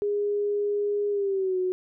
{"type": "tone with pitch glide", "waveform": "sine", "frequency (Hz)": [410.7, 368], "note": ["G#4", "F#4"], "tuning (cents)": [-19, -9], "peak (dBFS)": -23, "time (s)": [0.02, 1.72], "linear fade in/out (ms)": 0, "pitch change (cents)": -190, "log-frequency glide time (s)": [1.1, 1.58], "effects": []}